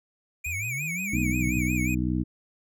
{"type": "tone with vibrato", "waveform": "square", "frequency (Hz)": 2349, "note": "D7", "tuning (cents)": 0, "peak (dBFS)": -30, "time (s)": [0.44, 1.95], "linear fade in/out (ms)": 10, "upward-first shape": "sine", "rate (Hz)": 5.6, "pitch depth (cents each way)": 120}
{"type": "linear two-way sweep", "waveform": "sine", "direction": "up then down", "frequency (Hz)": [74.7, 232.5, 96.1], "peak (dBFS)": -33, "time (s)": [0.46, 1.6], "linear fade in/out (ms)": 5, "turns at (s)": 1.23}
{"type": "harmonic tone", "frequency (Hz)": 62.1, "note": "B1", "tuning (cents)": 10, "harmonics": [1, 2, 3, 4, 5], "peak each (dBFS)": [-30, -30, -30, -30, -30], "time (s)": [1.12, 2.24], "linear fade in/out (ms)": 20}
{"effects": []}